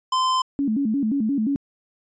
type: tone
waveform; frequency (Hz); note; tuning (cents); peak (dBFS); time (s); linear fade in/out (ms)
square; 1032; C6; -24; -19; 0.12-0.42; 5
type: tone with vibrato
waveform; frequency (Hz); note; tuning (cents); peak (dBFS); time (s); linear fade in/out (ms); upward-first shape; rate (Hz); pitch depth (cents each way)
sine; 246.9; B3; 0; -19; 0.59-1.56; 0; square; 5.7; 220
effects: resampled to 16000 Hz